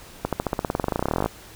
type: accelerating click train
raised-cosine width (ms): 1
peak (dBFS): -8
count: 26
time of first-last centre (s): 0.25-1.26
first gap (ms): 77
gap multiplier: 0.94
effects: pink hiss -45 dBFS RMS until 1.55 s